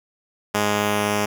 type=tone pair together; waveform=5% pulse; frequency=103.83 / 207.7 Hz; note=G#2 / G#3; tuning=0 / 0 cents; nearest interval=octave; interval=1200 cents; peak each=-12 dBFS; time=0.54-1.26 s; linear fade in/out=10 ms; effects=none